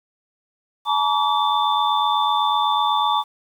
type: tone cluster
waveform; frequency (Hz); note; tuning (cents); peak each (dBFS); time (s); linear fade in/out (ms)
sine; 854 / 942 / 1145 / 3544; G#5 / A#5 / D6 / A7; +48 / +18 / -44 / +12; -21 / -23 / -21 / -25; 0.85-3.24; 50
effects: 8-bit